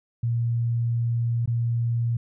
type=tone with dropouts; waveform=sine; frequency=117.5 Hz; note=A#2; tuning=14 cents sharp; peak=-21 dBFS; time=0.23-2.17 s; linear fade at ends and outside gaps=5 ms; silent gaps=1.459-1.475 s; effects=none